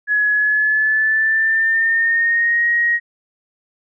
sine tone with pitch glide, 1689 to 1884.9 Hz, G#6 to A#6, +29 to +19 cents, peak -13 dBFS, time 0.07-3 s, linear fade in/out 50 ms, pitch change +190 cents, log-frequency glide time 0.32-2.68 s, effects none

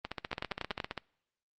two click trains, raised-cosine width 0.3 ms, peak -19 / -17 dBFS, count 15 / 6, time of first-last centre 0.05-0.977 / 0.33-0.802 s, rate 15.1 / 10.6 Hz, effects noise-tail reverb RT60 0.8 s tail -25 dB re dry + Opus 32 kbps

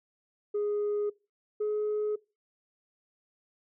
sine tone pair in turn, 414.5 / 422.5 Hz, G#4 / G#4, -3 / +30 cents, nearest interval unison, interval 33 cents, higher second, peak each -25 dBFS, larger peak neither, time 0.54-1.1 / 1.6-2.16 s, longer neither, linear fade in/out 10 ms, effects noise-tail reverb RT60 0.3 s tail -24 dB re dry + tanh soft clip ceiling -25 dBFS

